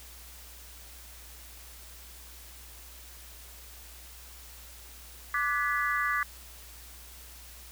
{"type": "chord", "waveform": "sine", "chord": "G# half-diminished seventh", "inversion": "second", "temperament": "equal with one note detuned", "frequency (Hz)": [1174.7, 1480, 1701, 1975.5], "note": ["D6", "F#6", "G#6", "B6"], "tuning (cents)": [0, 0, 41, 0], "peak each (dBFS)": [-30, -35, -31, -32], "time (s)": [5.34, 6.23], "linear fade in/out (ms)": 2, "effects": ["added 60 Hz sine -50 dBFS peak until 7.71 s", "white hiss -50 dBFS RMS until 7.71 s"]}